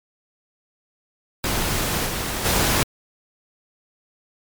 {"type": "noise with level steps", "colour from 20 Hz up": "pink", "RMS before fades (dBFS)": [-23, -26, -19], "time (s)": [1.44, 2.83], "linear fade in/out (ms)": 0, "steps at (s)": [2.05, 2.44], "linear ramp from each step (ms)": 20, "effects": ["MP3 96 kbps"]}